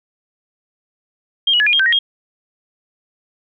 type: tone with pitch steps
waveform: sine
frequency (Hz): 3207 / 2916 / 1700 / 2429 / 3226 / 1554 / 1880 / 3250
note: G7 / F#7 / G#6 / D#7 / G7 / G6 / A#6 / G#7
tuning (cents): +39 / -26 / +40 / -42 / +49 / -16 / +14 / -38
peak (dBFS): -11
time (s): 1.47-1.99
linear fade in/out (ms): 5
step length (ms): 65
effects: none